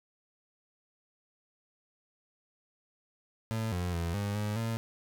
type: tone with pitch steps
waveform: 30% pulse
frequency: 111.7 / 89.1 / 84.4 / 101.8 / 104.9 / 113.8 Hz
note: A2 / F2 / E2 / G#2 / G#2 / A#2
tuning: +27 / +35 / +41 / -34 / +18 / -41 cents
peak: -28 dBFS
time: 3.51-4.77 s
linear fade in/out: 0 ms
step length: 210 ms
effects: none